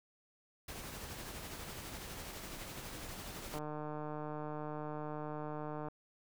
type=noise with tremolo; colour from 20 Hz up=pink; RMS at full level=-45 dBFS; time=0.68-3.59 s; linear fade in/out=5 ms; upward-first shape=sine; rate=12 Hz; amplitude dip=30%
type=click train; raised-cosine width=1 ms; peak=-29 dBFS; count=355; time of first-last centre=3.54-5.884 s; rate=151 Hz
effects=none